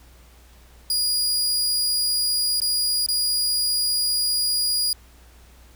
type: tone with dropouts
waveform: sawtooth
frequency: 4875 Hz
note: D#8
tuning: 36 cents flat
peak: -17 dBFS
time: 0.9-4.93 s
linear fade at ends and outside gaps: 2 ms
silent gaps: 2.602-2.617 / 3.063-3.086 s
effects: added 60 Hz sine -48 dBFS peak until 5.75 s + pink hiss -54 dBFS RMS until 5.75 s